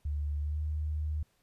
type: tone with pitch glide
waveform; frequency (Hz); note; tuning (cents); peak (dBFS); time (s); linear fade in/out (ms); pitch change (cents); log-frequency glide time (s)
sine; 73.42 to 76.23; D2 to D#2; 0 to -35; -30; 0.05-1.23; 5; +65; 0.4-0.6
effects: pink hiss -72 dBFS RMS until 1.42 s + resampled to 32000 Hz